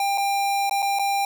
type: tone with dropouts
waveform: square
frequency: 796 Hz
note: G5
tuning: 26 cents sharp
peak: -21 dBFS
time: 0-1.25 s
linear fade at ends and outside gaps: 2 ms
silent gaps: 0.176-0.18 / 0.696-0.71 / 0.822-0.826 / 0.988-0.994 s
effects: none